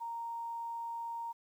sine tone, 929 Hz, A#5, 6 cents flat, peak -37 dBFS, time 0-1.33 s, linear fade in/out 20 ms, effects 11-bit

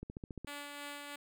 click train, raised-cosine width 3 ms, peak -30 dBFS, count 7, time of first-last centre 0.03-0.447 s, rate 14.4 Hz
5% pulse tone with tremolo, 288.3 Hz, D4, 32 cents flat, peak -31 dBFS, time 0.47-1.16 s, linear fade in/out 5 ms, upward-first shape sine, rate 3.1 Hz, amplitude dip 30%
effects none

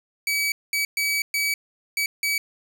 sawtooth tone bursts at uneven times, 2282 Hz, C#7, 50 cents sharp, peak -18 dBFS, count 6, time 0.27-0.52 / 0.73-0.85 / 0.97-1.22 / 1.34-1.54 / 1.97-2.06 / 2.23-2.38 s, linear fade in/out 2 ms, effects none

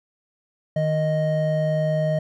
triangle tone pair together, 154.95 / 622.3 Hz, D#3 / D#5, -7 / 0 cents, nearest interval 2 octaves, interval 2407 cents, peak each -20 dBFS, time 0.76-2.19 s, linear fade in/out 5 ms, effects none

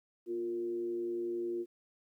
sine tone with frequency modulation, 351.9 Hz, F4, 13 cents sharp, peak -33 dBFS, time 0.26-1.66 s, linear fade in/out 50 ms, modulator 111 Hz, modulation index 0.35, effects 12-bit

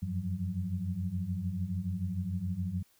sine tone cluster, 88.5 / 95.4 / 173.9 / 186.3 Hz, F2 / G2 / F3 / F#3, +23 / -47 / -7 / +12 cents, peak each -39 / -35 / -39 / -36 dBFS, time 0.02-2.83 s, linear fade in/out 10 ms, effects white hiss -67 dBFS RMS until 2.99 s

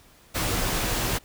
pink noise with comb filter, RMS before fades -26 dBFS, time 0.34-1.19 s, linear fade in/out 20 ms, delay 14 ms, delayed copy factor -0.5, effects pink hiss -55 dBFS RMS until 1.24 s

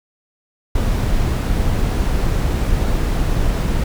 brown noise, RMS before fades -17 dBFS, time 0.75-3.84 s, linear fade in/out 5 ms, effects none

